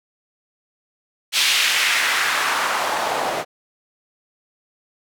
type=noise with band-pass filter sweep; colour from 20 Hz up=white; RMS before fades=-20 dBFS; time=1.32-3.45 s; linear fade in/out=50 ms; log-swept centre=3300 to 570 Hz; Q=1.5; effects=none